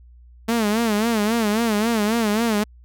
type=tone with vibrato; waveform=sawtooth; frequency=220 Hz; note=A3; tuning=in tune; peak=-14 dBFS; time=0.48-2.64 s; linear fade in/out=10 ms; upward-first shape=sine; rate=3.7 Hz; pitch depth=120 cents each way; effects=added 60 Hz sine -44 dBFS peak until 2.84 s